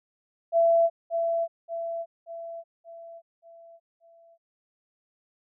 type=tone with echo; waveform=sine; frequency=670 Hz; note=E5; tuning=28 cents sharp; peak=-17 dBFS; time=0.52-0.9 s; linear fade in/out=50 ms; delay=580 ms; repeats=6; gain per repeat=-6 dB; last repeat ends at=4.38 s; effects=none